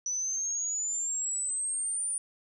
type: exponential sweep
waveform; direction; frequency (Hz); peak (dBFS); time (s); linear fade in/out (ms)
sine; up; 5920 to 9397; -29; 0.06-2.18; 2
effects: none